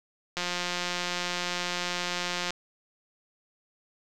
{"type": "click train", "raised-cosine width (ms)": 0.2, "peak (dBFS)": -13, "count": 379, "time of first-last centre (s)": [0.37, 2.506], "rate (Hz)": 177, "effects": []}